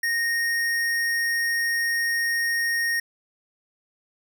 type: tone with hard clipping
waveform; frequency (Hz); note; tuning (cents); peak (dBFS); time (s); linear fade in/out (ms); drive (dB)
sine; 1857; A#6; -7; -23; 0.03-3; 5; 17
effects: none